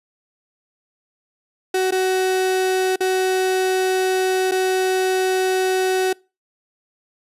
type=tone with dropouts; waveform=35% pulse; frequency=374.5 Hz; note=F#4; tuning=21 cents sharp; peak=-15 dBFS; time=1.74-6.13 s; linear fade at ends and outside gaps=5 ms; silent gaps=1.909-1.921 / 2.96-3.005 / 4.513-4.518 s; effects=noise-tail reverb RT60 0.3 s tail -25 dB re dry + resampled to 32000 Hz